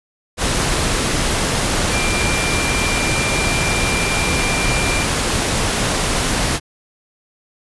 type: tone in noise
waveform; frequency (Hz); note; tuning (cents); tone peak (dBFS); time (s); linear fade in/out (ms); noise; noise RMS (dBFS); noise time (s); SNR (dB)
sine; 2375; D7; +19; -22; 1.9-5.07; 50; pink; -18; 0.37-6.6; -7
effects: resampled to 24000 Hz